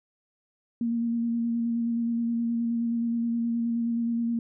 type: tone with vibrato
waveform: sine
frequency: 233.1 Hz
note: A#3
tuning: in tune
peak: -24 dBFS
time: 0.81-4.39 s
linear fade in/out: 2 ms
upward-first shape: square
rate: 9.5 Hz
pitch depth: 14 cents each way
effects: none